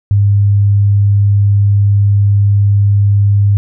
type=tone; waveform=sine; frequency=101.2 Hz; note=G#2; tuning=44 cents flat; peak=-6 dBFS; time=0.11-3.57 s; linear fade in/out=0 ms; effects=none